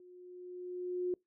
sine tone with level ramp, 360 Hz, F#4, 47 cents flat, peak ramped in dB -54 to -30 dBFS, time 0-1.14 s, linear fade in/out 2 ms, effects noise-tail reverb RT60 0.2 s tail -26 dB re dry

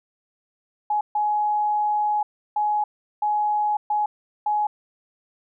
sine tone bursts at uneven times, 840 Hz, G#5, 19 cents sharp, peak -19 dBFS, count 6, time 0.9-1.01 / 1.15-2.23 / 2.56-2.84 / 3.22-3.77 / 3.9-4.06 / 4.46-4.67 s, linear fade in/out 5 ms, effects none

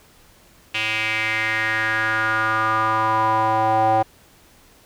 square tone with band-pass filter sweep, 110 Hz, A2, in tune, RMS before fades -20 dBFS, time 0.74-4.03 s, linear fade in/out 10 ms, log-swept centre 2700 to 730 Hz, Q 4.7, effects pink hiss -52 dBFS RMS until 4.85 s

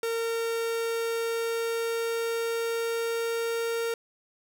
45% pulse tone with pitch glide, 458.8 to 461.7 Hz, A#4 to A#4, -28 to -17 cents, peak -27 dBFS, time 0.03-3.94 s, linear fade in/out 2 ms, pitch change +11 cents, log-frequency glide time 0.4-3.79 s, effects none

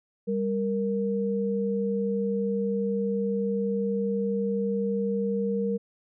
sine tone pair together, 198.18 / 466.2 Hz, G3 / A#4, +19 / 0 cents, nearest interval octave + minor third, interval 1481 cents, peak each -27 dBFS, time 0.27-5.78 s, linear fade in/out 20 ms, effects none

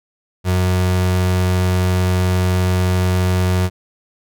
35% pulse tone, 91.5 Hz, F#2, 19 cents flat, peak -12 dBFS, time 0.44-3.7 s, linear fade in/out 50 ms, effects none

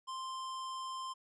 square tone, 1046.5 Hz, C6, in tune, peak -40 dBFS, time 0.07-1.14 s, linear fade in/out 20 ms, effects resampled to 22050 Hz

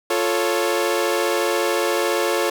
sawtooth chord, F augmented, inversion none, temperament equal, 349.2 / 440 / 554.4 Hz, F4 / A4 / C#5, 0 / 0 / 0 cents, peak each -19 dBFS, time 0.1-2.5 s, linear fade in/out 5 ms, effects none

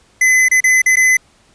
square tone with dropouts, 2027 Hz, B6, 45 cents sharp, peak -9 dBFS, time 0.21-1.17 s, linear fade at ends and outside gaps 5 ms, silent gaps 0.485-0.513 / 0.605-0.64 / 0.819-0.86 / 0.958-0.968 s, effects pink hiss -52 dBFS RMS until 1.54 s + resampled to 22050 Hz

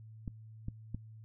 clicks, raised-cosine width 5 ms, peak -26 dBFS, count 3, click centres 0.278 / 0.684 / 0.946 s, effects noise-tail reverb RT60 0.1 s tail -20 dB re dry + added 110 Hz sine -49 dBFS peak until 1.24 s

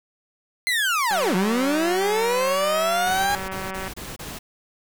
30% pulse linear two-way sweep, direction down then up, 2093 to 174.61 to 819 Hz, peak -17 dBFS, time 0.67-3.35 s, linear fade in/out 0 ms, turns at 1.35 s
click train, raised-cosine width 0.5 ms, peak -17 dBFS, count 527, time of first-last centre 1.11-3.878 s, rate 190 Hz
pink noise bursts, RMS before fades -35 dBFS, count 6, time 3.06-4.39 s, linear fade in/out 10 ms, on 200 ms, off 26 ms
effects none

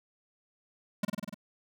square tone with echo, 205.3 Hz, G#3, 20 cents flat, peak -27 dBFS, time 1.03-1.05 s, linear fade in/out 5 ms, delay 49 ms, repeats 6, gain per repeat -2 dB, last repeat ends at 1.344 s, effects none

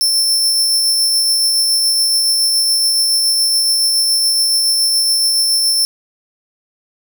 sawtooth tone with tremolo, 5350 Hz, E8, 25 cents sharp, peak -8 dBFS, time 0.01-5.85 s, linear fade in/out 0 ms, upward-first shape triangle, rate 7.1 Hz, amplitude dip 25%, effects none

